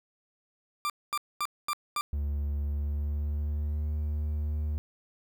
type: tone bursts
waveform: 40% pulse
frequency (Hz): 1184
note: D6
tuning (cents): +14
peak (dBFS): -27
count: 5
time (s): 0.85-2.01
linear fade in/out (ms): 0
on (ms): 48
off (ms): 230
type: tone with pitch glide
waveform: triangle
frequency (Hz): 72.1 to 75.25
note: D2 to D2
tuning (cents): -31 to +43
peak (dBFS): -26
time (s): 2.13-4.78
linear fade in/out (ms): 0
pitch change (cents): +74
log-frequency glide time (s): 2.6-3.98
effects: 11-bit